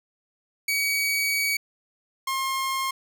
sawtooth tone pair in turn, 2263 / 1068 Hz, C#7 / C6, +35 / +35 cents, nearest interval octave + minor second, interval 1300 cents, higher first, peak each -19 / -21 dBFS, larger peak first, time 0.68-1.57 / 2.27-2.91 s, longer first, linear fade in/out 5 ms, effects none

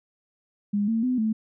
sine tone with pitch steps, 204.6 / 225.8 / 252.8 / 219 Hz, G#3 / A3 / B3 / A3, -26 / +45 / +41 / -8 cents, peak -21 dBFS, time 0.73-1.33 s, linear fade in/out 10 ms, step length 150 ms, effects none

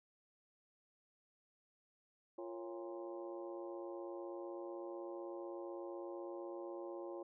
harmonic tone with a mistuned harmonic, 115.9 Hz, A#2, 10 cents flat, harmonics 3 / 4 / 5 / 6 / 7 / 8 / 9, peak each -46 / -57 / -49 / -61 / -56 / -61 / -59 dBFS, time 2.38-7.23 s, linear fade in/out 5 ms, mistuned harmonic 5, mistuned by -85 cents, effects none

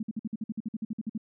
sine tone bursts, 219.2 Hz, A3, 6 cents flat, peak -29 dBFS, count 15, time 0-1.178 s, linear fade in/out 5 ms, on 30 ms, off 52 ms, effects none

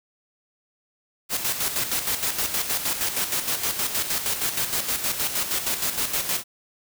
white noise with tremolo, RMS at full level -24 dBFS, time 1.29-6.44 s, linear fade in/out 50 ms, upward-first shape square, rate 6.4 Hz, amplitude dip 55%, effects none

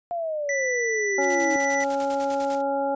sine exponential sweep, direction down, 704 to 311.1 Hz, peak -25 dBFS, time 0.11-1.56 s, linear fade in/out 0 ms
square tone, 1975.5 Hz, B6, in tune, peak -25 dBFS, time 0.49-1.84 s, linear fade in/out 2 ms
harmonic tone, 277.2 Hz, C#4, in tune, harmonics 1 / 2 / 3 / 5, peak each -31 / -25 / -26 / -39 dBFS, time 1.18-2.95 s, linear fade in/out 5 ms
white noise with tremolo, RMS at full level -38 dBFS, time 1.2-2.62 s, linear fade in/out 50 ms, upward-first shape square, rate 10 Hz, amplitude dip 70%
effects resampled to 16000 Hz

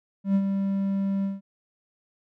triangle tone with ADSR envelope, 196 Hz, G3, in tune, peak -15 dBFS, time 0.24-1.41 s, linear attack 110 ms, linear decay 61 ms, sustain -6 dB, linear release 170 ms, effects none

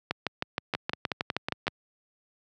two click trains, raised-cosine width 0.3 ms, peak -12 / -11 dBFS, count 6 / 11, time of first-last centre 0.75-1.669 / 0.11-1.68 s, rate 5.44 / 6.37 Hz, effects high-pass 100 Hz 12 dB/octave

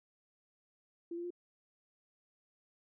sine tone with pitch steps, 339.9 / 345.8 / 351.9 Hz, F4 / F4 / F4, -47 / -17 / +13 cents, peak -38 dBFS, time 1.11-1.305 s, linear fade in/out 5 ms, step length 65 ms, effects none

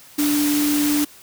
sine tone in noise, 293.7 Hz, D4, in tune, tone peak -17 dBFS, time 0.18-1.05 s, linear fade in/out 10 ms, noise white, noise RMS -25 dBFS, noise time 0.18-1.05 s, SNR +5 dB, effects white hiss -46 dBFS RMS until 1.22 s

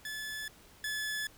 sawtooth tone pair in turn, 1727 / 1720.4 Hz, A6 / A6, -33 / -39 cents, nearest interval unison, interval 6 cents, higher first, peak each -34 / -30 dBFS, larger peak second, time 0.05-0.48 / 0.84-1.27 s, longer neither, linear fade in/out 2 ms, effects pink hiss -58 dBFS RMS until 1.37 s

